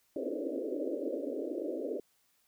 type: band-pass noise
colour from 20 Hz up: pink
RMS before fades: -36 dBFS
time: 0.16-2 s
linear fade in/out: 2 ms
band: 260 to 600 Hz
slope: 96 dB/octave
effects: white hiss -72 dBFS RMS until 2.47 s